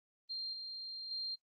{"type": "tone with level steps", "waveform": "sine", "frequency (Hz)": 4186, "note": "C8", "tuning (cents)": 0, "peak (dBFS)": [-38, -42, -37], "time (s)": [0.29, 1.36], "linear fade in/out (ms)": 20, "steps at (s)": [0.53, 1.11], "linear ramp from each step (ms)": 2, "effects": ["noise-tail reverb RT60 0.1 s tail -21 dB re dry", "Opus 32 kbps"]}